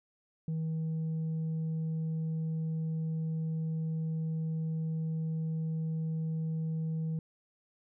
sine tone, 160.1 Hz, D#3, 50 cents sharp, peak -28 dBFS, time 0.48-7.19 s, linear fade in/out 2 ms, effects tanh soft clip ceiling -30 dBFS

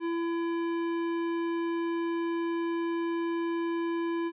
sine tone with tanh clipping, 336.2 Hz, E4, 34 cents sharp, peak -30 dBFS, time 0-4.32 s, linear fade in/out 50 ms, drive 16 dB, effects resampled to 8000 Hz

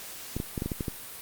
clicks, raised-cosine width 3 ms, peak -17 dBFS, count 8, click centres 0.366 / 0.401 / 0.578 / 0.621 / 0.66 / 0.718 / 0.808 / 0.882 s, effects white hiss -42 dBFS RMS until 1.21 s + Opus 48 kbps

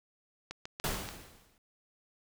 click train, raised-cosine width 0.2 ms, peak -23 dBFS, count 5, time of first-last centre 0.51-1.089 s, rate 6.91 Hz
pink noise with exponential decay, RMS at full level -31 dBFS, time 0.84-1.58 s, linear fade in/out 2 ms, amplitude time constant 160 ms
effects none

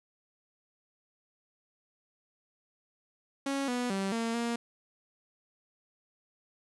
sawtooth tone with pitch steps, 275.6 / 245.8 / 194.3 / 229.2 / 234.8 Hz, C#4 / B3 / G3 / A#3 / A#3, -10 / -8 / -15 / -29 / +13 cents, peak -26 dBFS, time 3.46-4.56 s, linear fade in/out 5 ms, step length 220 ms, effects resampled to 24000 Hz + 9-bit

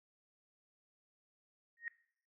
sine tone with exponential growth, 1864.7 Hz, A#6, in tune, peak -35 dBFS, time 1.77-1.88 s, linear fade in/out 1 ms, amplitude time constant 23 ms, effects noise-tail reverb RT60 0.6 s tail -19 dB re dry

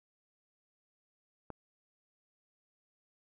click, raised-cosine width 1 ms, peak -28 dBFS, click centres 1.503 s, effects none

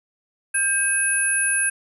sine tone cluster, 1593 / 2566 / 10590 Hz, G6 / E7 / E9, +27 / -47 / +7 cents, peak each -23 / -28 / -20 dBFS, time 0.54-1.7 s, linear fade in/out 10 ms, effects none

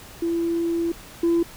sine tone pair in turn, 336.6 / 338 Hz, E4 / E4, +36 / +43 cents, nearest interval unison, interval 7 cents, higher second, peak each -20 / -15 dBFS, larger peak second, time 0.22-0.92 / 1.23-1.43 s, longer first, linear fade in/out 5 ms, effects tanh soft clip ceiling -14 dBFS + pink hiss -43 dBFS RMS until 1.56 s

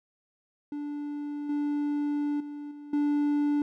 triangle tone with level steps, 292 Hz, D4, 10 cents flat, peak -30 / -24 / -34 / -39 / -21 dBFS, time 0.72-3.62 s, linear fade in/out 2 ms, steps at 1.49 / 2.4 / 2.71 / 2.93 s, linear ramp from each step 5 ms, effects none

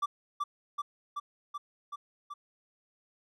triangle tone with echo, 1166 Hz, D6, 13 cents flat, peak -25 dBFS, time 0.02-0.06 s, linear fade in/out 10 ms, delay 380 ms, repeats 6, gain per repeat -2 dB, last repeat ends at 2.34 s, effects none

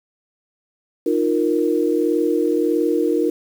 sine chord, Eb suspended second, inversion none, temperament equal with one note detuned, 307.6 / 349.2 / 466.2 Hz, Eb4 / F4 / Bb4, -20 / 0 / 0 cents, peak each -20 dBFS, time 1.06-3.3 s, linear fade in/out 5 ms, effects 7-bit

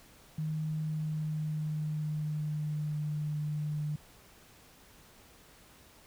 sine tone with pitch glide, 155.56 to 150.35 Hz, D#3 to D3, 0 to +41 cents, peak -31 dBFS, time 0.38-3.96 s, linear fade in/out 5 ms, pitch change -59 cents, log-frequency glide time 0.74-3.08 s, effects pink hiss -58 dBFS RMS until 6.06 s

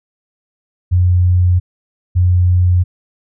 sine tone pair in turn, 89.7 / 89.7 Hz, F2 / F2, +47 / +47 cents, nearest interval unison, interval 0 cents, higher neither, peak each -8 dBFS, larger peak neither, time 0.91-1.6 / 2.15-2.84 s, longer neither, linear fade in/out 20 ms, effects none

